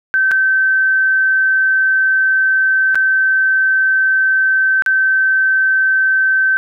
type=tone with dropouts; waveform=sine; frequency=1544 Hz; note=G6; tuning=27 cents flat; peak=-10 dBFS; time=0.14-6.57 s; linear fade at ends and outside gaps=0 ms; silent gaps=0.312-0.316 / 2.946-2.955 / 4.822-4.862 s; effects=none